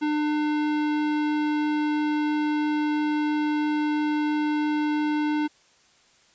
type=tone with hard clipping; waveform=sine; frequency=300.5 Hz; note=D4; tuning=40 cents sharp; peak=-24 dBFS; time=0.01-5.48 s; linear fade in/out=20 ms; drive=17 dB; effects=white hiss -59 dBFS RMS until 6.34 s + resampled to 16000 Hz